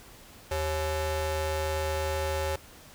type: ring-modulated tone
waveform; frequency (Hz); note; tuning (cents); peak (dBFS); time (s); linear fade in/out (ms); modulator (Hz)
30% pulse; 312.3; D#4; +7; -22; 0.51-2.56; 5; 234
effects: pink hiss -51 dBFS RMS until 2.94 s